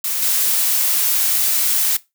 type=noise with level steps; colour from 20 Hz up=blue; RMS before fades=-21 / -17 dBFS; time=0.04-1.97 s; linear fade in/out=5 ms; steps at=0.22 s; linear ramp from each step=5 ms; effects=noise-tail reverb RT60 0.2 s tail -19 dB re dry